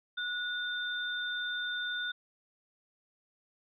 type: tone pair together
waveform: sine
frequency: 1461 / 3589 Hz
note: F#6 / A7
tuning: -22 / +34 cents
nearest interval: octave + major third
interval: 1556 cents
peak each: -34 / -37 dBFS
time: 0.17-2.12 s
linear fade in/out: 10 ms
effects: none